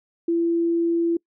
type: tone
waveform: sine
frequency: 337 Hz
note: E4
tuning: 38 cents sharp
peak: -18 dBFS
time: 0.28-1.17 s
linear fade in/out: 5 ms
effects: noise-tail reverb RT60 0.1 s tail -26 dB re dry